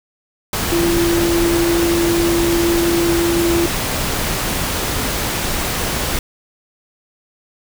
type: tone in noise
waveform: sine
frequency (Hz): 340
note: F4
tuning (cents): -46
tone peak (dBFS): -14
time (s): 0.72-3.66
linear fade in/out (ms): 2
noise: pink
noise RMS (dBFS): -20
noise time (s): 0.53-6.19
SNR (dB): +3
effects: none